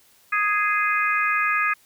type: harmonic tone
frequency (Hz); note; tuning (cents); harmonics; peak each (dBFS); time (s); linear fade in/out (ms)
415.3; G#4; 0; 3 / 4 / 5 / 6; -23 / -24 / -26 / -26; 0.32-1.74; 10
effects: white hiss -57 dBFS RMS until 1.85 s